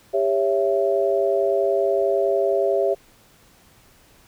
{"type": "chord", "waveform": "sine", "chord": "C# diminished", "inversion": "second", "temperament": "just", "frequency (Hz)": [399.1, 554.4, 665.2], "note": ["G4", "C#5", "E5"], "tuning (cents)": [31, 0, 16], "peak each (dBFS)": [-21, -22, -22], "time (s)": [0.13, 2.95], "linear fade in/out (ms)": 20, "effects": ["pink hiss -54 dBFS RMS until 4.27 s"]}